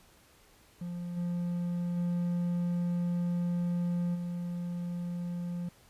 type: tone with level steps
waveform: triangle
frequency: 174.61 Hz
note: F3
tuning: in tune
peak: -33 / -28 / -26 / -31 dBFS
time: 0.81-5.69 s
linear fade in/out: 5 ms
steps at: 1.16 / 1.96 / 4.14 s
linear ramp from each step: 20 ms
effects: pink hiss -61 dBFS RMS until 5.89 s + resampled to 32000 Hz